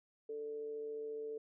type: tone with amplitude modulation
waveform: sine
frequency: 442.8 Hz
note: A4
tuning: 11 cents sharp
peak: -38 dBFS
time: 0.29-1.38 s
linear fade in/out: 5 ms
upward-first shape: sine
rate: 147 Hz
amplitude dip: 40%
effects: none